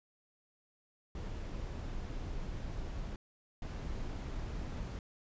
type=noise bursts at uneven times; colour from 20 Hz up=brown; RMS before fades=-40 dBFS; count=2; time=1.15-3.16 / 3.62-4.99 s; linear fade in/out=2 ms; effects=resampled to 16000 Hz